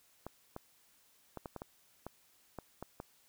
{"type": "clicks", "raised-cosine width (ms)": 1, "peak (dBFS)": -28, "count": 10, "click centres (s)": [0.266, 0.564, 1.373, 1.458, 1.563, 1.619, 2.066, 2.587, 2.826, 3.001], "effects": ["white hiss -68 dBFS RMS until 3.28 s"]}